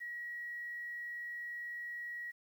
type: tone with quantisation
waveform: sine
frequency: 1911 Hz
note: A#6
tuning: 43 cents sharp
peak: -40 dBFS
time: 0-2.32 s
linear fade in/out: 20 ms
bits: 11
effects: none